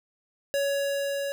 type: tone with level ramp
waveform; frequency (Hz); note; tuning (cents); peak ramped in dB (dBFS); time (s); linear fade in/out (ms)
square; 560; C#5; +18; -24 to -29; 0.54-1.32; 0
effects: none